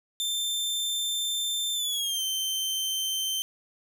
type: tone with pitch glide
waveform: sawtooth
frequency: 3569 to 3107 Hz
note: A7 to G7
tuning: +24 to -16 cents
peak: -24 dBFS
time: 0.2-3.42 s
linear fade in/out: 0 ms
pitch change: -240 cents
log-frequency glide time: 1.74-2.22 s
effects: none